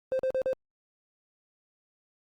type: tone bursts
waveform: triangle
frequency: 522 Hz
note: C5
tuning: 4 cents flat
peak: -22 dBFS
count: 4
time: 0.12-0.531 s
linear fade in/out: 0 ms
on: 72 ms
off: 41 ms
effects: tanh soft clip ceiling -20 dBFS + Opus 48 kbps